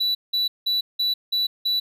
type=tone bursts; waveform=triangle; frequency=3951 Hz; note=B7; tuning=in tune; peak=-18 dBFS; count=6; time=0-1.8 s; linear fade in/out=10 ms; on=150 ms; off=180 ms; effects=none